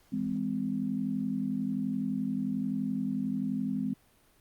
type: chord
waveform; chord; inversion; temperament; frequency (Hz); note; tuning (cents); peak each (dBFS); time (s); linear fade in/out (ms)
sine; E augmented; none; just; 164.81 / 206 / 257.5; E3 / G#3 / B#3; 0 / -14 / -28; -38 / -32 / -32; 0.12-3.94; 10
effects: pink hiss -64 dBFS RMS until 4.4 s + Opus 48 kbps